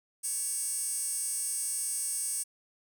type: tone with high-pass filter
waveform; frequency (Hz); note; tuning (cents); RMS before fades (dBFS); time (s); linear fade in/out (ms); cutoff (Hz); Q
15% pulse; 557; C#5; +8; -33; 0.23-2.44; 20; 8200; 5.9
effects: none